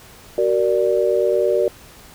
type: chord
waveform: sine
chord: Gb augmented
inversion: none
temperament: equal with one note detuned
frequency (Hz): 376.9 / 466.2 / 587.3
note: Gb4 / Bb4 / D5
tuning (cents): +32 / 0 / 0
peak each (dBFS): -19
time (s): 0.38-1.68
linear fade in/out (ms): 2
effects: pink hiss -44 dBFS RMS until 2.14 s